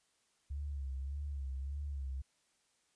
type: tone with vibrato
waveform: sine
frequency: 69.3 Hz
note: C#2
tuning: in tune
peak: -37 dBFS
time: 0.5-2.22 s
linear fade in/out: 10 ms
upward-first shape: sine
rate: 1.7 Hz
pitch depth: 78 cents each way
effects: white hiss -75 dBFS RMS until 2.95 s + resampled to 22050 Hz